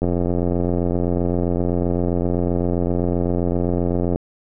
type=click train; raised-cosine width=2 ms; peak=-8 dBFS; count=364; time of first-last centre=0.02-4.159 s; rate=87.7 Hz; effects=none